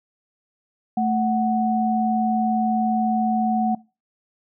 sine tone pair together, 220.7 / 741 Hz, A3 / F#5, +5 / +2 cents, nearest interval octave + major sixth, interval 2097 cents, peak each -21 dBFS, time 0.97-3.75 s, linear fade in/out 5 ms, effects noise-tail reverb RT60 0.3 s tail -22 dB re dry

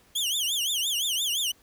sawtooth tone with vibrato, 3182 Hz, G7, 25 cents sharp, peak -22 dBFS, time 0.15-1.52 s, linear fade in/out 10 ms, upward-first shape triangle, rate 5.8 Hz, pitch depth 250 cents each way, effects pink hiss -60 dBFS RMS until 1.62 s

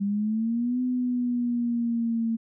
sine exponential two-way sweep, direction up then down, 197.5 to 252.6 to 225.9 Hz, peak -23 dBFS, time 0-2.37 s, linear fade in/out 20 ms, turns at 0.81 s, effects none

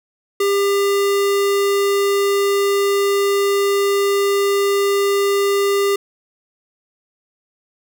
square tone, 400 Hz, G4, 35 cents sharp, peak -15 dBFS, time 0.4-5.96 s, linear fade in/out 5 ms, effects none

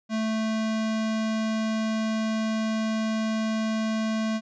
square tone, 220 Hz, A3, in tune, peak -25 dBFS, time 0.09-4.41 s, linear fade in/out 50 ms, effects resampled to 16000 Hz

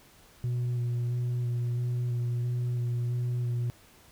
sine tone with vibrato, 121.4 Hz, B2, 29 cents flat, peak -24 dBFS, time 0.44-3.7 s, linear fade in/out 0 ms, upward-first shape square, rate 1.5 Hz, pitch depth 13 cents each way, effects tanh soft clip ceiling -26 dBFS + pink hiss -57 dBFS RMS until 4.11 s

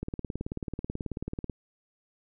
click train, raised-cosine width 3 ms, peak -20 dBFS, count 28, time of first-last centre 0.03-1.497 s, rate 18.4 Hz, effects none

